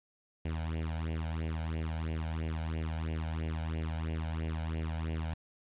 sawtooth tone with flanger, 80.2 Hz, E2, 47 cents flat, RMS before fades -35 dBFS, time 0.45-5.34 s, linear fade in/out 5 ms, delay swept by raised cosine 0.37 to 1.34 ms, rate 3 Hz, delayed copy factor +0.95, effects resampled to 8000 Hz + 10-bit

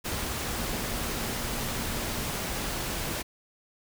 sine tone in noise, 233.3 Hz, A#3, 2 cents sharp, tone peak -41 dBFS, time 0.54-2.26 s, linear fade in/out 20 ms, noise pink, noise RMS -32 dBFS, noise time 0.04-3.23 s, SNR -12 dB, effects none

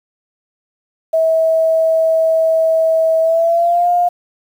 sine tone with pitch glide, 647 to 705.6 Hz, E5 to F5, -32 to +18 cents, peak -10 dBFS, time 1.13-4.09 s, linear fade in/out 10 ms, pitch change +150 cents, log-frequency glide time 3.21-3.88 s, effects 7-bit

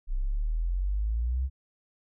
sine exponential sweep, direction up, 30.87 to 67.7 Hz, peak -25 dBFS, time 0.07-1.5 s, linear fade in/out 50 ms, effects none

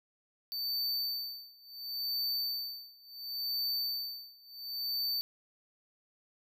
square tone with tremolo, 4563 Hz, C#8, 49 cents sharp, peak -31 dBFS, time 0.52-5.21 s, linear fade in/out 0 ms, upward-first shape sine, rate 0.71 Hz, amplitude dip 95%, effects none

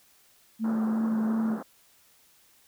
sine tone with vibrato, 221.3 Hz, A3, 10 cents sharp, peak -24 dBFS, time 0.59-1.58 s, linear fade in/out 50 ms, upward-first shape sine, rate 2.8 Hz, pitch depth 17 cents each way
pink band-pass noise, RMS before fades -39 dBFS, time 0.64-1.63 s, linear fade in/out 5 ms, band 170 to 1500 Hz, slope 48 dB/octave
effects white hiss -61 dBFS RMS until 2.67 s

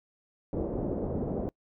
white low-pass noise, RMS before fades -32 dBFS, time 0.53-1.49 s, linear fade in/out 0 ms, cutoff 520 Hz, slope 24 dB/octave, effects noise-tail reverb RT60 0.1 s tail -25 dB re dry

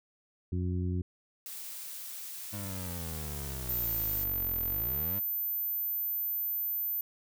harmonic tone, 90 Hz, F#2, 47 cents flat, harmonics 1 / 2 / 3 / 4, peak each -30 / -36 / -40 / -42 dBFS, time 0.52-1.02 s, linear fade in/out 5 ms
blue noise, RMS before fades -42 dBFS, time 1.46-4.24 s, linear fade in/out 0 ms
25% pulse exponential two-way sweep, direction down then up, 103.83 to 41.2 to 103.83 Hz, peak -34 dBFS, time 2.52-5.2 s, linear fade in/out 20 ms, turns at 4.63 s
sine tone, 14220 Hz, A9, 17 cents sharp, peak -30 dBFS, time 3.69-7.01 s, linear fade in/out 2 ms
effects none

